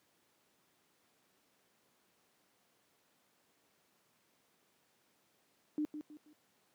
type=tone with echo; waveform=sine; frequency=301.5 Hz; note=D4; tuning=46 cents sharp; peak=-31 dBFS; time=5.78-5.85 s; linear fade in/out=0 ms; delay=160 ms; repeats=3; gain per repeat=-9 dB; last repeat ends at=6.33 s; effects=pink hiss -73 dBFS RMS until 6.74 s + high-pass 200 Hz 12 dB/octave